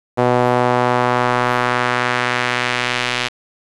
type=tone with band-pass filter sweep; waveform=sawtooth; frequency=123.47 Hz; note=B2; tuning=in tune; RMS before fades=-17 dBFS; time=0.17-3.29 s; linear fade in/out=20 ms; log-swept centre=640 to 2900 Hz; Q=1.2; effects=resampled to 24000 Hz + 7-bit